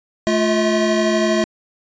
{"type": "tone cluster", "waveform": "square", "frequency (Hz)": [217.8, 349.7, 641], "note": ["A3", "F4", "E5"], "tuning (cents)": [-17, 2, -49], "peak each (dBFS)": -20, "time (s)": [0.27, 1.44], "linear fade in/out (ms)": 0, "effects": ["resampled to 16000 Hz"]}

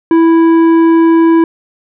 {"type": "tone with tanh clipping", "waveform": "sine", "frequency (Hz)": 329.6, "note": "E4", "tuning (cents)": 0, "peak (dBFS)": -6, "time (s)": [0.11, 1.44], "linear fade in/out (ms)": 2, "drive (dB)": 10, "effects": []}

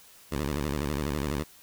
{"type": "tone with vibrato", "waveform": "10% pulse", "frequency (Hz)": 72.5, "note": "D2", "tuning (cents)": -22, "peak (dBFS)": -20, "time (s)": [0.31, 1.44], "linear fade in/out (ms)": 20, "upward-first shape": "square", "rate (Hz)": 12, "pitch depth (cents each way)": 130, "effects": ["white hiss -54 dBFS RMS until 1.62 s"]}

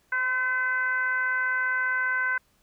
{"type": "tone with frequency modulation", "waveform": "sine", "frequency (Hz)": 1530, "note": "G6", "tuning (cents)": -42, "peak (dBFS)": -23, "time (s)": [0.12, 2.38], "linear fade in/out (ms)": 5, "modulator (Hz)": 505, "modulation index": 0.68, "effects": ["pink hiss -66 dBFS RMS until 2.62 s"]}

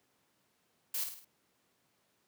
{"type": "noise with echo", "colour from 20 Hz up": "blue", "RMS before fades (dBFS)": -35, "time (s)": [0.94, 1.04], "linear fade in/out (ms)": 5, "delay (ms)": 52, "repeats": 4, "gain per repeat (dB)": -6, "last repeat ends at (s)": 1.248, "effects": ["pink hiss -74 dBFS RMS until 2.27 s", "high-pass 150 Hz 12 dB/octave"]}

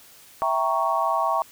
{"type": "chord", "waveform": "sine", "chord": "E diminished seventh", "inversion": "none", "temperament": "equal", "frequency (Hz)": [659.3, 784, 932.3, 1108.7], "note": ["E5", "G5", "Bb5", "Db6"], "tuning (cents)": [0, 0, 0, 0], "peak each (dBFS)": [-26, -27, -26, -24], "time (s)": [0.42, 1.42], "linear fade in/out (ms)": 0, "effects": ["white hiss -50 dBFS RMS until 1.51 s"]}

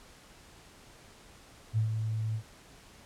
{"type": "tone with ADSR envelope", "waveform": "sine", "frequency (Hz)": 110, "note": "A2", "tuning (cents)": 0, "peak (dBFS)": -23, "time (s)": [1.73, 2.43], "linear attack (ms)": 43, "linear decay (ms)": 110, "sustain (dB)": -6, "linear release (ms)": 82, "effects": ["pink hiss -55 dBFS RMS until 3.05 s", "low-pass 10000 Hz 12 dB/octave"]}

